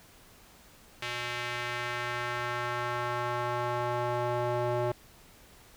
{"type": "tone with band-pass filter sweep", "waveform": "square", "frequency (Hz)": 121.4, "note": "B2", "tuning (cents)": -29, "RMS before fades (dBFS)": -32, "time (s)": [1.02, 4.92], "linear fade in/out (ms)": 5, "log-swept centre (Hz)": [2600, 600], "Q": 1.3, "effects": ["pink hiss -56 dBFS RMS until 5.76 s"]}